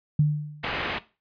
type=tone with exponential decay; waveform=sine; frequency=149.5 Hz; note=D3; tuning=31 cents sharp; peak=-14 dBFS; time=0.19-0.75 s; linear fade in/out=5 ms; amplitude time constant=120 ms
type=low-pass noise; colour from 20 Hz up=white; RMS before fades=-30 dBFS; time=0.63-0.99 s; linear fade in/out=10 ms; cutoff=2900 Hz; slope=24 dB/octave
effects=noise-tail reverb RT60 0.3 s tail -17 dB re dry + resampled to 11025 Hz